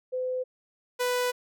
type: tone pair in turn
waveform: sine / sawtooth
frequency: 509 / 495.1 Hz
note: C5 / B4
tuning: -48 / +4 cents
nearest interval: unison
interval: 48 cents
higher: first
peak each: -27 / -21 dBFS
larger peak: second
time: 0.12-0.44 / 0.99-1.32 s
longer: second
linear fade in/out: 20 ms
effects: none